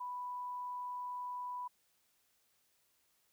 sine tone, 989 Hz, B5, 2 cents sharp, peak -39 dBFS, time 0-1.68 s, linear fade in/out 10 ms, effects white hiss -75 dBFS RMS until 3.32 s

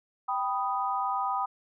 sine chord, G augmented, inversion none, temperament equal, 784 / 987.8 / 1244.5 Hz, G5 / B5 / D#6, 0 / 0 / 0 cents, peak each -31 dBFS, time 0.28-1.46 s, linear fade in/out 10 ms, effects none

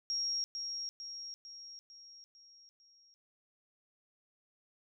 sine tone with echo, 5588 Hz, F8, in tune, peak -32 dBFS, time 0.1-0.44 s, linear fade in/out 0 ms, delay 450 ms, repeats 6, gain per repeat -5 dB, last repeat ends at 3.14 s, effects none

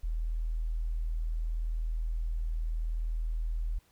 sine tone, 40.37 Hz, E1, 35 cents flat, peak -29 dBFS, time 0.03-3.79 s, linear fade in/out 10 ms, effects pink hiss -67 dBFS RMS until 3.91 s

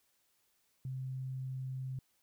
sine tone, 130.81 Hz, C3, in tune, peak -37 dBFS, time 0.85-1.99 s, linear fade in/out 2 ms, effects white hiss -75 dBFS RMS until 2.22 s

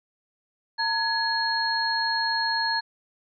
sine tone cluster, 906 / 1679 / 4284 Hz, A#5 / G#6 / C8, -50 / +18 / +40 cents, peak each -27 dBFS, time 0.78-2.81 s, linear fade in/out 20 ms, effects none

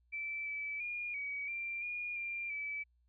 sine tone with pitch steps, 2325 / 2305 / 2423 / 2267 / 2368 / 2432 / 2384 / 2302 Hz, D7 / D7 / D#7 / C#7 / D7 / D#7 / D7 / D7, -18 / -33 / -47 / +38 / +14 / -40 / +25 / -35 cents, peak -37 dBFS, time 0.12-2.84 s, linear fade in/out 20 ms, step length 340 ms, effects added 60 Hz sine -69 dBFS peak until 3.08 s

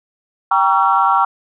sine chord, G diminished seventh, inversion none, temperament just, 784 / 940.8 / 1128.9 / 1354.7 Hz, G5 / Bb5 / Db6 / Fb6, 0 / +16 / +31 / +47 cents, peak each -16 dBFS, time 0.51-1.25 s, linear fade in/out 5 ms, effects tanh soft clip ceiling 0 dBFS

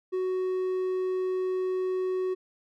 triangle tone, 371.3 Hz, F#4, 6 cents sharp, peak -24 dBFS, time 0.12-2.35 s, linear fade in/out 20 ms, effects none

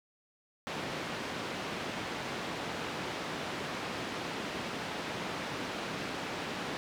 pink band-pass noise, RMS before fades -38 dBFS, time 0.67-6.77 s, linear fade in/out 0 ms, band 180 to 3800 Hz, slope 12 dB/octave, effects none

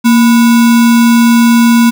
sine tone with sample-and-hold, 233.1 Hz, A#3, in tune, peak -3 dBFS, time 0.04-1.91 s, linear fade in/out 20 ms, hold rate 1225 Hz, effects none

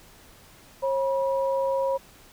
sine tone pair together, 541 / 967.6 Hz, C#5 / B5, -42 / -36 cents, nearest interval minor seventh, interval 1006 cents, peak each -23 / -29 dBFS, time 0.82-1.98 s, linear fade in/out 20 ms, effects pink hiss -52 dBFS RMS until 2.32 s

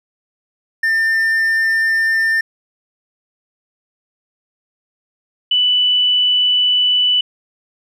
triangle / sine tone pair in turn, 1798 / 2978 Hz, A6 / F#7, +37 / +11 cents, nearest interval major sixth, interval 874 cents, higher second, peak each -11 dBFS, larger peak neither, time 0.83-2.41 / 5.51-7.21 s, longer second, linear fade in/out 5 ms, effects none

